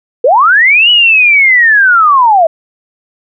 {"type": "linear two-way sweep", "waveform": "sine", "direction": "up then down", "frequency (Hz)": [445.6, 2960, 624], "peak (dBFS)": -3, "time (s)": [0.24, 2.47], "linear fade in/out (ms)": 5, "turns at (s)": 0.9, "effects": []}